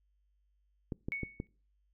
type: clicks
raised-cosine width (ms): 3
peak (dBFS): -23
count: 4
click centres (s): 0.922 / 1.085 / 1.233 / 1.401
type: tone with exponential decay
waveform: sine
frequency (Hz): 2219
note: C#7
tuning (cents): +1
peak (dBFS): -31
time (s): 1.12-1.47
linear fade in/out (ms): 0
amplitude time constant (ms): 75
effects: noise-tail reverb RT60 0.4 s tail -24 dB re dry + added 50 Hz sine -70 dBFS peak until 1.93 s